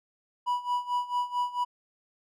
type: tone with tremolo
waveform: triangle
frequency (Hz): 980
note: B5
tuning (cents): -14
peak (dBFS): -22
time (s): 0.46-1.65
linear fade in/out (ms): 20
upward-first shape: sine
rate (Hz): 4.5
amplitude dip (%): 85
effects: none